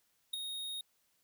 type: tone with ADSR envelope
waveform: square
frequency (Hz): 3732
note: A#7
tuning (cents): +1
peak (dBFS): -31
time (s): 0.33-0.81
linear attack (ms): 9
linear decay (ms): 6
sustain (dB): -8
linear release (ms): 3
effects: white hiss -75 dBFS RMS until 1.23 s